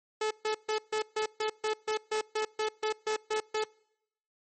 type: tone bursts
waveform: sawtooth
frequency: 432.1 Hz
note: A4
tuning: 31 cents flat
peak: -24 dBFS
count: 15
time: 0.21-3.64 s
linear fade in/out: 5 ms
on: 98 ms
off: 140 ms
effects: noise-tail reverb RT60 0.8 s tail -25 dB re dry + MP3 32 kbps